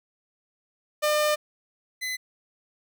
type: tone pair in turn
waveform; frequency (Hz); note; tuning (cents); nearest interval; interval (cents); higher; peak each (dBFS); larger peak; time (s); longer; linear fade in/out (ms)
sawtooth; 602 / 2025; D5 / B6; +43 / +43; octave + major sixth; 2100; second; -17 / -25; first; 1.02-1.36 / 2.01-2.17; first; 20
effects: none